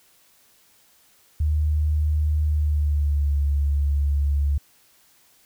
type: tone with pitch glide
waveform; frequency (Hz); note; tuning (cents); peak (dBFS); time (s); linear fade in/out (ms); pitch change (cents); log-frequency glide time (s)
sine; 76 to 71.32; D#2 to C#2; -40 to +50; -18; 1.4-4.58; 5; -110; 2.45-3.37
effects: white hiss -58 dBFS RMS until 5.45 s